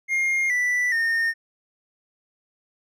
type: tone with pitch steps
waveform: triangle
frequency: 2127 / 1973.1 / 1830.4 Hz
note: C7 / B6 / A#6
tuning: +28 / -2 / -32 cents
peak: -18 dBFS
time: 0.08-1.34 s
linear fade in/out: 50 ms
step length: 420 ms
effects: none